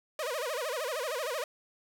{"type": "tone with vibrato", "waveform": "sawtooth", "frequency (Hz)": 552, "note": "C#5", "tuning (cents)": -7, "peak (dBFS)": -28, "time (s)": [0.19, 1.44], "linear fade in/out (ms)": 2, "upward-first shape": "sine", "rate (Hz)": 13, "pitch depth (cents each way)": 260, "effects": []}